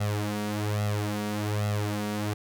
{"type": "tone with flanger", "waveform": "sawtooth", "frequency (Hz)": 104.5, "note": "G#2", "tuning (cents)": 11, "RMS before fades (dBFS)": -29, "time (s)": [0, 2.34], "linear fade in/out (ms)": 10, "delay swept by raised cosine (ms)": [1.5, 4.3], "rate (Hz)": 1.2, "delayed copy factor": 0.8, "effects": []}